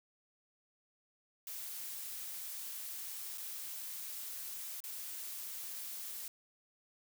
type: noise with dropouts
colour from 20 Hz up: blue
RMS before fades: -44 dBFS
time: 1.47-6.28 s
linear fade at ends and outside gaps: 1 ms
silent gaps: 3.375-3.38 / 4.804-4.839 s
effects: none